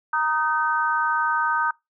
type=chord; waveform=sine; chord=Eb major; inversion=second; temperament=equal with one note detuned; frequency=932.3 / 1244.5 / 1534.8 Hz; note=Bb5 / Eb6 / G6; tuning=0 / 0 / -37 cents; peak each=-24 dBFS; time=0.13-1.71 s; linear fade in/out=5 ms; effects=noise-tail reverb RT60 0.2 s tail -24 dB re dry